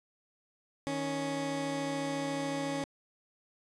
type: tone pair together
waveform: 20% pulse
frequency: 155.8 / 277.6 Hz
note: D#3 / C#4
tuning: +3 / +3 cents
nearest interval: minor seventh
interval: 1000 cents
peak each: -35 / -28 dBFS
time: 0.87-2.84 s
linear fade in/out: 0 ms
effects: resampled to 22050 Hz